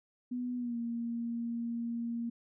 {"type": "tone with pitch glide", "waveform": "sine", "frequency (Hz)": [246.9, 233.9], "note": ["B3", "A#3"], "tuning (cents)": [0, 6], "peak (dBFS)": -33, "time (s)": [0.31, 2.3], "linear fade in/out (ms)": 10, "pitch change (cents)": -94, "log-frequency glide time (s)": [0.57, 0.77], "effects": []}